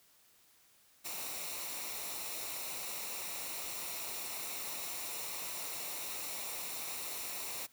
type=noise with comb filter; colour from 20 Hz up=white; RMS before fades=-41 dBFS; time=1.04-7.67 s; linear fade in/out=20 ms; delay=0.62 ms; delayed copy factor=-0.55; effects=white hiss -66 dBFS RMS until 7.72 s